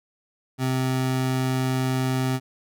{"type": "tone", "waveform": "25% pulse", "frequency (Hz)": 130, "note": "C3", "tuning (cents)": -11, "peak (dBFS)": -18, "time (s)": [0.58, 2.4], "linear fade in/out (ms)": 50, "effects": []}